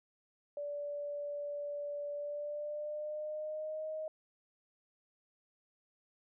sine tone with pitch glide, 580 to 625.2 Hz, D5 to D#5, -22 to +8 cents, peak -37 dBFS, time 0.57-4.08 s, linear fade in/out 2 ms, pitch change +130 cents, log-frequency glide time 2.13-3.87 s, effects none

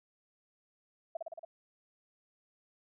sine tone with echo, 659.3 Hz, E5, in tune, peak -33 dBFS, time 1.15-1.17 s, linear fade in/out 5 ms, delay 56 ms, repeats 5, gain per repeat -2 dB, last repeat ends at 1.45 s, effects none

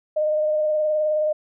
sine tone with vibrato, 612 Hz, D#5, 29 cents flat, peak -18 dBFS, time 0.16-1.33 s, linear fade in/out 10 ms, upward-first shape sine, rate 19 Hz, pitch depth 21 cents each way, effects none

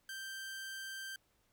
sawtooth tone, 1568 Hz, G6, in tune, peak -39 dBFS, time 0.09-1.16 s, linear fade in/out 2 ms, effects pink hiss -75 dBFS RMS until 1.52 s

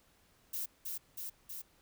violet noise with echo, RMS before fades -38 dBFS, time 0.53-0.66 s, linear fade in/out 10 ms, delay 320 ms, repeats 3, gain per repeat -2 dB, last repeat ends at 1.62 s, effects pink hiss -68 dBFS RMS until 1.81 s

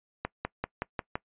accelerating click train, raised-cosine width 0.5 ms, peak -15 dBFS, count 6, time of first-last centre 0.25-1.155 s, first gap 200 ms, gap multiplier 0.95, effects noise-tail reverb RT60 0.1 s tail -22 dB re dry + resampled to 8000 Hz

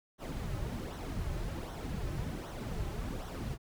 brown noise with flanger, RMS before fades -38 dBFS, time 0.18-3.58 s, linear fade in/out 50 ms, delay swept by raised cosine 0.41 to 4.31 ms, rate 1.3 Hz, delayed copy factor -0.6, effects none

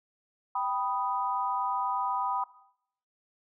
sine chord, G augmented, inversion none, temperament equal, 784 / 987.8 / 1244.5 Hz, G5 / B5 / D#6, 0 / 0 / 0 cents, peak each -33 / -30 / -34 dBFS, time 0.55-2.44 s, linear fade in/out 5 ms, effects noise-tail reverb RT60 0.7 s tail -17 dB re dry

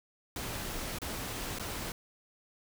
pink noise with dropouts, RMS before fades -38 dBFS, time 0.36-1.92 s, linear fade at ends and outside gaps 2 ms, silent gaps 0.986-1.017 / 1.587-1.596 s, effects none

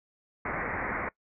white low-pass noise, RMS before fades -33 dBFS, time 0.45-1.09 s, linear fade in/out 5 ms, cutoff 2200 Hz, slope 96 dB/octave, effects noise-tail reverb RT60 0.1 s tail -21 dB re dry

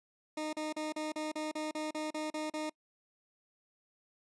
20% pulse tone bursts, 307.7 Hz, D#4, 19 cents flat, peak -30 dBFS, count 12, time 0.37-2.697 s, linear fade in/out 5 ms, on 160 ms, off 37 ms, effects noise-tail reverb RT60 0.1 s tail -26 dB re dry + resampled to 22050 Hz

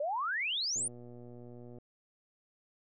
sine exponential sweep, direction up, 554.4 to 9670 Hz, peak -31 dBFS, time 0-0.88 s, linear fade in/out 5 ms
click train, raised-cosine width 2 ms, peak -38 dBFS, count 125, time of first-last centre 0.76-1.785 s, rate 121 Hz
effects none

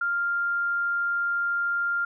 sine tone, 1396.9 Hz, F6, in tune, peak -23 dBFS, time 0.01-2.05 s, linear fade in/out 5 ms, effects none

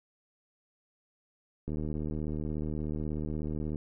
click train, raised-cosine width 3 ms, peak -23 dBFS, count 160, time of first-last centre 1.68-3.758 s, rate 76.5 Hz, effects none

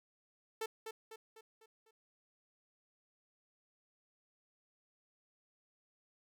sawtooth tone with echo, 443 Hz, A4, 12 cents sharp, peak -33 dBFS, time 0.61-0.66 s, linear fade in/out 5 ms, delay 250 ms, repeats 5, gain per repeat -6 dB, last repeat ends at 1.91 s, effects none

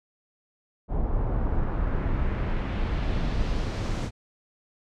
brown noise with low-pass filter sweep, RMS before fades -26 dBFS, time 0.88-4.11 s, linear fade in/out 50 ms, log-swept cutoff 780 to 7200 Hz, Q 1.2, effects none

